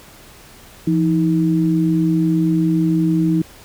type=tone pair together; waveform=sine; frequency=169.3 / 317.4 Hz; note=E3 / D#4; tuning=+46 / +35 cents; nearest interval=major seventh; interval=1089 cents; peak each=-16 dBFS; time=0.87-3.42 s; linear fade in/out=5 ms; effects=pink hiss -43 dBFS RMS until 3.64 s